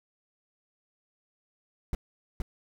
brown noise with echo, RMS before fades -27 dBFS, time 1.93-1.95 s, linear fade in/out 2 ms, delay 470 ms, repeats 1, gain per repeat -2 dB, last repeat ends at 2.42 s, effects none

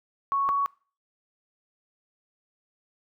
sine tone pair in turn, 1108.7 / 1119.6 Hz, C#6 / C#6, 0 / +17 cents, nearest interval unison, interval 17 cents, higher second, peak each -22 dBFS, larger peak neither, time 0.32-0.49 / 0.49-0.66 s, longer neither, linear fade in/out 0 ms, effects noise-tail reverb RT60 0.4 s tail -23 dB re dry

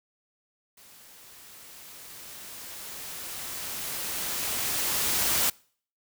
white noise with level ramp, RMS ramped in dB -53 to -24 dBFS, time 0.77-5.5 s, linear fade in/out 5 ms, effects noise-tail reverb RT60 0.5 s tail -25 dB re dry

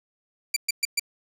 15% pulse tone bursts, 2349 Hz, D7, in tune, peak -14 dBFS, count 4, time 0.54-0.996 s, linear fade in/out 5 ms, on 24 ms, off 120 ms, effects none

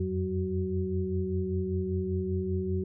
sine tone cluster, 86.7 / 91.8 / 187.2 / 373.7 Hz, F2 / F#2 / F#3 / F#4, -12 / -13 / +20 / +17 cents, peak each -33 / -34 / -33 / -32 dBFS, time 0-2.84 s, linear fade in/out 5 ms, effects none

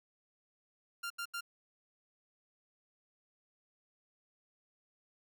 sawtooth tone bursts, 1393 Hz, F6, 5 cents flat, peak -34 dBFS, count 3, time 1.03-1.409 s, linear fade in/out 10 ms, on 73 ms, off 80 ms, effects none

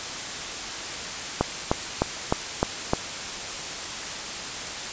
click train, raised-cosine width 1 ms, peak -5 dBFS, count 6, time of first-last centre 1.41-2.934 s, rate 3.28 Hz, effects white hiss -32 dBFS RMS until 4.92 s + resampled to 16000 Hz

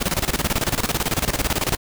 pink noise with tremolo, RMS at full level -20 dBFS, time 0-1.77 s, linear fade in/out 20 ms, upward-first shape square, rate 18 Hz, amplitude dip 80%, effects none

